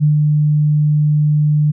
sine tone with ADSR envelope, 150 Hz, D3, 37 cents sharp, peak -8 dBFS, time 0-1.72 s, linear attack 34 ms, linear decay 120 ms, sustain -2 dB, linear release 17 ms, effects none

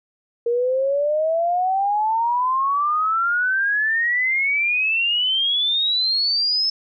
sine exponential sweep, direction up, 466.2 to 5274 Hz, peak -17 dBFS, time 0.46-6.7 s, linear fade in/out 5 ms, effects none

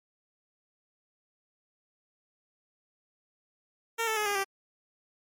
10% pulse tone with pitch steps, 457.9 / 440.3 / 423.3 / 407 / 391.3 Hz, A#4 / A4 / G#4 / G#4 / G4, -31 / +1 / +33 / -35 / -3 cents, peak -19 dBFS, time 3.98-4.445 s, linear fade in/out 20 ms, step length 93 ms, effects MP3 64 kbps

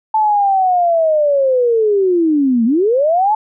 sine linear two-way sweep, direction down then up, 880 to 220 to 880 Hz, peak -10 dBFS, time 0.14-3.35 s, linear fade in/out 5 ms, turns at 2.65 s, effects none

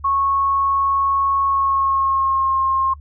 sine tone with pitch glide, 1100 to 1067.5 Hz, C#6 to C6, -14 to +34 cents, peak -15 dBFS, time 0.04-2.94 s, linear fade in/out 10 ms, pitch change -52 cents, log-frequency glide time 1.46-2.59 s, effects noise-tail reverb RT60 0.1 s tail -25 dB re dry + added 73 Hz sine -36 dBFS peak until 3 s

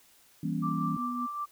sine chord, E diminished seventh, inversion none, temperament equal with one note detuned, 164.81 / 196 / 238.3 / 277.2 Hz, E3 / G3 / Bb3 / Db4, 0 / 0 / +38 / 0 cents, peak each -32 / -35 / -35 / -35 dBFS, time 0.43-0.97 s, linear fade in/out 5 ms
sine tone with tremolo, 1174.7 Hz, D6, in tune, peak -30 dBFS, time 0.62-1.46 s, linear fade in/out 20 ms, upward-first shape triangle, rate 5.3 Hz, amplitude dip 50%
sine tone, 245.7 Hz, B3, 9 cents flat, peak -33 dBFS, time 0.97-1.27 s, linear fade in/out 20 ms
effects white hiss -61 dBFS RMS until 1.51 s

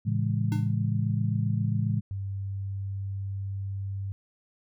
sine chord, A major seventh, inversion none, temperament just, 110 / 137.5 / 165 / 206.2 Hz, A2 / C#3 / E3 / G#3, 0 / -14 / +2 / -12 cents, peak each -26 / -31 / -32 / -32 dBFS, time 0.05-2.01 s, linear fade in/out 20 ms
square tone with exponential decay, 300 Hz, D4, 37 cents sharp, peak -30 dBFS, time 0.52-0.75 s, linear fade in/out 0 ms, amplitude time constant 48 ms
sine tone, 98 Hz, G2, in tune, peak -30 dBFS, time 2.11-4.12 s, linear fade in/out 0 ms
effects none

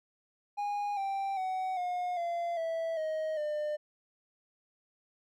triangle tone with pitch steps, 820 / 784.3 / 750.2 / 717.6 / 686.4 / 656.5 / 627.9 / 600.6 Hz, G#5 / G5 / F#5 / F5 / F5 / E5 / D#5 / D5, -22 / +1 / +24 / +47 / -30 / -7 / +16 / +39 cents, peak -29 dBFS, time 0.57-3.77 s, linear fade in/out 20 ms, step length 400 ms, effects none

